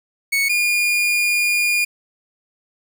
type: tone pair in turn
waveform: 40% pulse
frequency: 2217 / 2426 Hz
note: C#7 / D#7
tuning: 0 / -44 cents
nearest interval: major second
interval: 156 cents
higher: second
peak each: -15 dBFS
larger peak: neither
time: 0.32-0.49 / 0.49-1.85 s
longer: second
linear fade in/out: 10 ms
effects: 8-bit